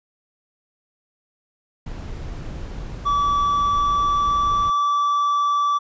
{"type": "noise", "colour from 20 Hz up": "brown", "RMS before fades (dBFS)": -31, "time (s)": [1.86, 4.7], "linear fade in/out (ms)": 5}
{"type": "tone with pitch glide", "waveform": "triangle", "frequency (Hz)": [1150, 1158.7], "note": ["D6", "D6"], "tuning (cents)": [-37, -24], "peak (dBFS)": -15, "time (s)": [3.05, 5.79], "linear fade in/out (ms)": 20, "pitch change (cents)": 13, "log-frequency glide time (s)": [3.19, 4.57]}
{"effects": ["resampled to 16000 Hz"]}